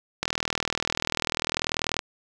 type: click train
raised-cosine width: 0.2 ms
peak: -7 dBFS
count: 72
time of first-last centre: 0.23-1.992 s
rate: 40.3 Hz
effects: none